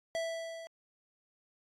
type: tone with level ramp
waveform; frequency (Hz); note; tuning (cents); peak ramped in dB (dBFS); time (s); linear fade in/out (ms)
square; 659; E5; -1; -32 to -45; 0.15-0.67; 0
effects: low-pass 8000 Hz 12 dB/octave + AAC 64 kbps